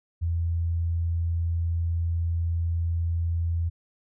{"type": "tone", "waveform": "sine", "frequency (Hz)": 84.1, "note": "E2", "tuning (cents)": 35, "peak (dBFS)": -23, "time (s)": [0.21, 3.7], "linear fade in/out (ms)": 20, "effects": []}